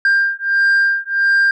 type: beating tone pair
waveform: sine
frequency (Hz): 1593 / 1594.5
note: G6 / G6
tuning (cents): +27 / +29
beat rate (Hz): 1.5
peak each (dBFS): -13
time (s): 0.05-1.51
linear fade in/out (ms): 2
effects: tanh soft clip ceiling -9 dBFS